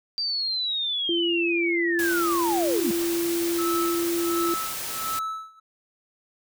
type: linear sweep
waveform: sine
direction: down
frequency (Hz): 4709 to 196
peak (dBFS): -24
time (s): 0.18-2.91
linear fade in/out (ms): 0
type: tone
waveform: sine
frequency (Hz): 340.6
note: F4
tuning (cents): -43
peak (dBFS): -23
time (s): 1.09-4.54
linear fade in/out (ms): 2
type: noise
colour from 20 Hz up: white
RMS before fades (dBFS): -32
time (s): 1.99-5.19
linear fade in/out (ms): 0
type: tone with tremolo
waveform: triangle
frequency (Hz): 1306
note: E6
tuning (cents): -17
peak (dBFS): -24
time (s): 3.58-5.6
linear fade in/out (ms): 10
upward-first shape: sine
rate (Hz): 1.4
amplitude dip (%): 95
effects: none